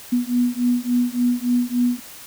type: beating tone pair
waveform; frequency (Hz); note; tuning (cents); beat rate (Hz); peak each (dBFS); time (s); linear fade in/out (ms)
sine; 242.7 / 246.2; B3 / B3; -30 / -5; 3.5; -20; 0.12-2; 10
effects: white hiss -40 dBFS RMS until 2.26 s